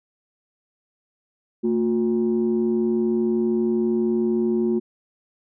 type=tone pair together; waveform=sine; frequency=226 / 358.8 Hz; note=A3 / F4; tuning=+47 / +47 cents; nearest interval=minor sixth; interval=800 cents; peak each=-20 dBFS; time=1.63-4.8 s; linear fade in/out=20 ms; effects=tanh soft clip ceiling -13 dBFS